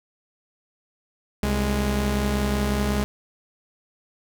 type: tone pair together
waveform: sawtooth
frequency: 65.41 / 207.1 Hz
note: C2 / G#3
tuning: 0 / -5 cents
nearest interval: octave + minor sixth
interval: 1995 cents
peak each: -20 dBFS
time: 1.43-3.04 s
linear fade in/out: 0 ms
effects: none